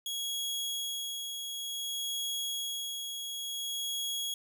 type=tone with tremolo; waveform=sawtooth; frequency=3322 Hz; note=G#7; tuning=in tune; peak=-29 dBFS; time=0.06-4.34 s; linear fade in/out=2 ms; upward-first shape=sine; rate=0.56 Hz; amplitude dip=40%; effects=none